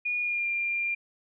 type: tone with pitch glide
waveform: sine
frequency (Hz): 2443 to 2391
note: D#7 to D7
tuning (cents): -32 to +30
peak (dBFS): -26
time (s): 0.05-0.95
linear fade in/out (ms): 10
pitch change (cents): -38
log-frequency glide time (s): 0.2-0.47
effects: none